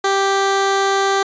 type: tone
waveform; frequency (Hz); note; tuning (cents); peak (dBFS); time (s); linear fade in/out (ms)
15% pulse; 392; G4; 0; -8; 0.04-1.23; 5
effects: resampled to 16000 Hz